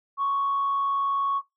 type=tone with frequency modulation; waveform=sine; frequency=1110 Hz; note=C#6; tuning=2 cents sharp; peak=-21 dBFS; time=0.17-1.42 s; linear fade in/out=50 ms; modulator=60.4 Hz; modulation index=0.21; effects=noise-tail reverb RT60 0.2 s tail -23 dB re dry + tanh soft clip ceiling -18 dBFS